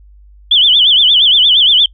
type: tone with vibrato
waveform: sine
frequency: 3242 Hz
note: G#7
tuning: 42 cents flat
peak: -5 dBFS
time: 0.51-1.86 s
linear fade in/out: 5 ms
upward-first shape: sine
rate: 8.6 Hz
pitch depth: 170 cents each way
effects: noise-tail reverb RT60 0.1 s tail -26 dB re dry + added 50 Hz sine -38 dBFS peak until 1.93 s